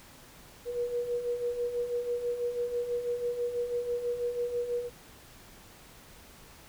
sine beating tone pair, 477.5 / 483.6 Hz, A#4 / B4, +42 / -36 cents, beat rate 6.1 Hz, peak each -37 / -30 dBFS, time 0.65-4.9 s, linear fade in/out 50 ms, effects pink hiss -53 dBFS RMS until 6.68 s

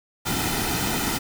pink noise with comb filter, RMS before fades -25 dBFS, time 0.25-1.19 s, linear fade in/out 20 ms, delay 1.8 ms, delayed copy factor -0.65, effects none

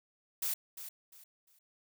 blue noise with echo, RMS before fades -34 dBFS, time 0.42-0.54 s, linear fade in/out 5 ms, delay 350 ms, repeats 3, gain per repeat -11 dB, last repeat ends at 1.59 s, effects none

